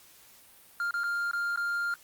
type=tone with dropouts; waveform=triangle; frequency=1400 Hz; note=F6; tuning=4 cents sharp; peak=-26 dBFS; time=0.8-1.94 s; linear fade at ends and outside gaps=1 ms; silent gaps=0.909-0.94 / 1.035-1.04 / 1.312-1.333 / 1.56-1.574 s; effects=white hiss -56 dBFS RMS until 2.03 s + Opus 48 kbps